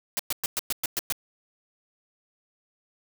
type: noise bursts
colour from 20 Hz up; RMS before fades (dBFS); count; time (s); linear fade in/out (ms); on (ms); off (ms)
white; -27; 8; 0.17-1.124; 0; 23; 110
effects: none